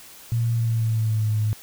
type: tone with pitch glide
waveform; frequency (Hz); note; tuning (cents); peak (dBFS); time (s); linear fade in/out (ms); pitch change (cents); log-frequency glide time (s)
sine; 116.54 to 107.49; A#2 to A2; 0 to -40; -19; 0.32-1.53; 0; -140; 0.52-1.31
effects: white hiss -45 dBFS RMS until 1.62 s